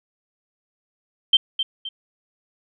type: tone with echo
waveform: sine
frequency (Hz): 3136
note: G7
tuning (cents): 0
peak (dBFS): -10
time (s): 1.33-1.37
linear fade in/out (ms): 5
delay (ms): 260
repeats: 2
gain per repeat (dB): -9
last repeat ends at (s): 1.89
effects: none